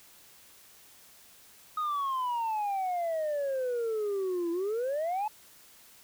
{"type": "exponential two-way sweep", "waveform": "sine", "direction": "down then up", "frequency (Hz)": [1260, 333.4, 875], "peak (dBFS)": -26, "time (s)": [1.77, 5.28], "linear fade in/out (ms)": 5, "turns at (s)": 4.51, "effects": ["tanh soft clip ceiling -27 dBFS", "white hiss -56 dBFS RMS until 6.03 s"]}